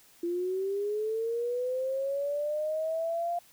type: linear sweep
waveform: sine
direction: up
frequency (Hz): 340 to 698.5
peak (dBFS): -28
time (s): 0.23-3.39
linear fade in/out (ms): 5
effects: white hiss -59 dBFS RMS until 3.52 s